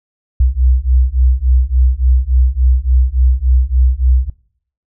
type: beating tone pair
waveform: sine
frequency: 61.74 / 65.24 Hz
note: B1 / C2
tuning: 0 / -4 cents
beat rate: 3.5 Hz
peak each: -11 dBFS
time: 0.4-4.3 s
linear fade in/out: 5 ms
effects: noise-tail reverb RT60 0.6 s tail -22 dB re dry + tanh soft clip ceiling -1 dBFS